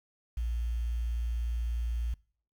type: tone with quantisation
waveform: sine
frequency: 58.27 Hz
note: A#1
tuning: in tune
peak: -29 dBFS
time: 0.37-2.14 s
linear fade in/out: 5 ms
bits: 9
effects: noise-tail reverb RT60 0.5 s tail -24 dB re dry